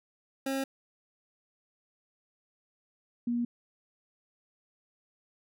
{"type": "tone pair in turn", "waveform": ["25% pulse", "sine"], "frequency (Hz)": [270, 238.8], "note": ["C#4", "A#3"], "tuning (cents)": [-45, 42], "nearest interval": "major second", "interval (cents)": 213, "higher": "first", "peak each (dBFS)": [-26, -27], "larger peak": "first", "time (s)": [[0.46, 0.64], [3.27, 3.45]], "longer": "neither", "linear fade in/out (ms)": 5, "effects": []}